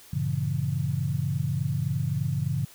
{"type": "chord", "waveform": "sine", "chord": "G diminished seventh", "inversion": "none", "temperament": "just", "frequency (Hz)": [98, 117.6, 141.12, 169.34], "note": ["G2", "Bb2", "Db3", "Fb3"], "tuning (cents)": [0, 16, 31, 47], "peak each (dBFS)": [-32, -31, -27, -33], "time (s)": [0.13, 2.65], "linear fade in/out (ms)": 5, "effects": ["white hiss -51 dBFS RMS until 2.74 s"]}